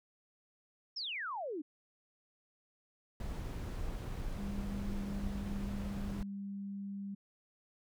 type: exponential sweep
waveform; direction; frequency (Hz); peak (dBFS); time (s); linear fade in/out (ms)
sine; down; 5588 to 277.2; -37; 0.96-1.62; 10
type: noise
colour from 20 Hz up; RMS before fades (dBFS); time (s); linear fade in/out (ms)
brown; -40; 3.2-6.23; 2
type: tone with pitch glide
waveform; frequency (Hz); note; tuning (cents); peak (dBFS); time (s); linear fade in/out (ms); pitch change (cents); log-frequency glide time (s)
sine; 200 to 198.73; G3 to G3; +35 to +24; -39; 4.38-7.15; 10; -11; 6.14-6.31
effects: none